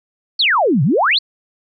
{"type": "exponential two-way sweep", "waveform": "sine", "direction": "down then up", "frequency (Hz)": [4682, 123.7, 4682], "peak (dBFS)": -11, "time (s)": [0.39, 1.19], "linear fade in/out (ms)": 10, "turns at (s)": 0.83, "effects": []}